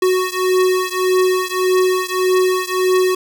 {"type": "beating tone pair", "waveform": "square", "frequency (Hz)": [369.3, 371], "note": ["F#4", "F#4"], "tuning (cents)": [-3, 5], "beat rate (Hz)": 1.7, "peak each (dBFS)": [-17, -18], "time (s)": [0.02, 3.15], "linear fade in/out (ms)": 5, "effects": []}